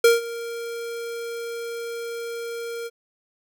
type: tone with ADSR envelope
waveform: square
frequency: 466.2 Hz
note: A#4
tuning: in tune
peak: -11 dBFS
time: 0.04-2.9 s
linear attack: 5 ms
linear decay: 160 ms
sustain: -19 dB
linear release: 36 ms
effects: none